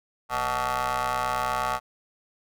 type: ring-modulated tone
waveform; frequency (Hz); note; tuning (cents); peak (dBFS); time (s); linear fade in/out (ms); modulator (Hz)
20% pulse; 128.7; C3; -28; -17; 0.29-1.8; 50; 1000
effects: none